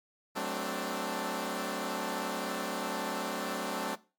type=chord; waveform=10% pulse; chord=D dominant seventh; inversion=first; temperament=equal with one note detuned; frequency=188.12 / 220 / 261.6 / 293.7 Hz; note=F#3 / A3 / C4 / D4; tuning=+29 / 0 / 0 / 0 cents; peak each=-30 dBFS; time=0.35-3.96 s; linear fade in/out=20 ms; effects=noise-tail reverb RT60 0.3 s tail -18 dB re dry + MP3 96 kbps